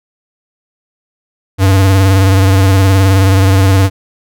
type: tone with vibrato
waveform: square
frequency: 96.2 Hz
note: G2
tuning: 32 cents flat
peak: -6 dBFS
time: 1.58-3.9 s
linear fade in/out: 50 ms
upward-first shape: sine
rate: 19 Hz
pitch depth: 46 cents each way
effects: none